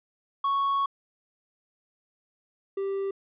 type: tone pair in turn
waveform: triangle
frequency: 1108.7 / 392 Hz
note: C#6 / G4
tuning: 0 / 0 cents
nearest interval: octave + tritone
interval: 1800 cents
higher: first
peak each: -21 / -25 dBFS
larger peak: first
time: 0.44-0.86 / 2.77-3.11 s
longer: first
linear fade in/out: 5 ms
effects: resampled to 8000 Hz